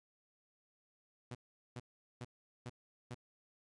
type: tone bursts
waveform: sawtooth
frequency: 122.5 Hz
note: B2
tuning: 14 cents flat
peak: -39 dBFS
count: 5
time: 1.31-3.145 s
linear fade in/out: 5 ms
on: 39 ms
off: 410 ms
effects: resampled to 22050 Hz + 13-bit